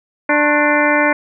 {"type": "harmonic tone with a mistuned harmonic", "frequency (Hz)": 295.5, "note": "D4", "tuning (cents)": 11, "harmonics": [1, 2, 3, 4, 5, 6, 7, 8], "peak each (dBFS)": [-18, -17, -20, -22, -19, -20, -19, -24], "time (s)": [0.29, 1.13], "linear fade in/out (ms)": 5, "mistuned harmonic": 4, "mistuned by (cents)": -150, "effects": []}